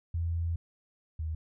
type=tone pair in turn; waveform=sine; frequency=84 / 79.2 Hz; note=E2 / D#2; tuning=+33 / +31 cents; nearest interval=minor second; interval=102 cents; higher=first; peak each=-28 / -31 dBFS; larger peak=first; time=0.14-0.56 / 1.19-1.35 s; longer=first; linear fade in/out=5 ms; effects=none